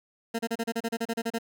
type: tone bursts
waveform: 20% pulse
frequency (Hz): 229.4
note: A#3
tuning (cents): -28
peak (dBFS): -22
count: 13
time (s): 0.34-1.386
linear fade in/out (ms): 10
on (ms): 50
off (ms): 33
effects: none